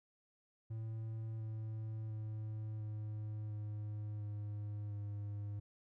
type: tone with pitch steps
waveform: triangle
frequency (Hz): 111.3 / 109.83 / 108.38 / 106.95 / 105.54 / 104.15 / 102.77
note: A2 / A2 / A2 / A2 / G#2 / G#2 / G#2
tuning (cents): +20 / -3 / -26 / -49 / +28 / +5 / -18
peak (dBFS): -38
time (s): 0.7-5.6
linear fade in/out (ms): 10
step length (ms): 700
effects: none